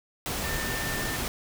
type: tone in noise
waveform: sine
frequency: 1796 Hz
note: A6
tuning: 35 cents sharp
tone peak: -34 dBFS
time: 0.44-1.16 s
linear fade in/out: 0 ms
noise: pink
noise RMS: -31 dBFS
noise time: 0.26-1.28 s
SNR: -6 dB
effects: none